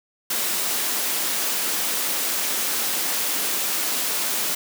white high-pass noise, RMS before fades -24 dBFS, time 0.3-4.55 s, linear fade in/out 5 ms, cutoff 190 Hz, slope 24 dB/octave, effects none

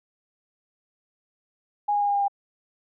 sine tone with pitch steps, 826 / 820.8 / 815.6 / 810.4 / 805.3 / 800.2 Hz, G#5 / G#5 / G#5 / G#5 / G5 / G5, -10 / -21 / -32 / -43 / +46 / +35 cents, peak -20 dBFS, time 1.88-2.282 s, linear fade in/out 10 ms, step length 67 ms, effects none

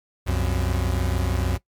40% pulse tone pair together, 64.1 / 90.65 Hz, C2 / F#2, -35 / -35 cents, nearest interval tritone, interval 600 cents, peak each -23 dBFS, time 0.26-1.58 s, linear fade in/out 20 ms, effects noise-tail reverb RT60 0.1 s tail -19 dB re dry + MP3 96 kbps

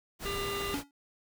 pink noise, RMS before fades -39 dBFS, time 0.19-0.84 s, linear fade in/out 50 ms
harmonic tone, 399.4 Hz, G4, 32 cents sharp, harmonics 1 / 3 / 5 / 7 / 9 / 10, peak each -36 / -39 / -43 / -41 / -47 / -47 dBFS, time 0.25-0.75 s, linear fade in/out 10 ms
square tone with exponential decay, 282.7 Hz, C#4, 34 cents sharp, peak -29 dBFS, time 0.74-0.91 s, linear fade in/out 2 ms, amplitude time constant 35 ms
effects none

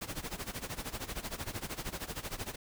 pink noise with tremolo, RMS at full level -37 dBFS, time 0.01-2.56 s, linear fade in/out 10 ms, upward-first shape sine, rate 13 Hz, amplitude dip 85%, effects none

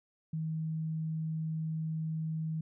sine tone, 159 Hz, D#3, 38 cents sharp, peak -32 dBFS, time 0.33-2.61 s, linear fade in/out 5 ms, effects none

